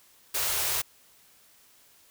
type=band-stop noise; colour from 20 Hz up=white; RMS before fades=-28 dBFS; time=0.34-0.82 s; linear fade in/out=10 ms; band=150 to 340 Hz; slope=96 dB/octave; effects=white hiss -59 dBFS RMS until 2.1 s